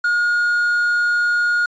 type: tone with quantisation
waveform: triangle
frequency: 1434 Hz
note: F6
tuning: 45 cents sharp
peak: -13 dBFS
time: 0.04-1.66 s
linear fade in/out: 5 ms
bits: 7
effects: resampled to 16000 Hz